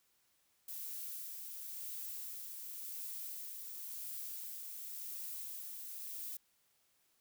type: noise with tremolo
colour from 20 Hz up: violet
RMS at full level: -44 dBFS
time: 0.68-6.37 s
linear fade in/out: 5 ms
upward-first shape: sine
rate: 0.93 Hz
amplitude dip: 30%
effects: white hiss -75 dBFS RMS until 7.2 s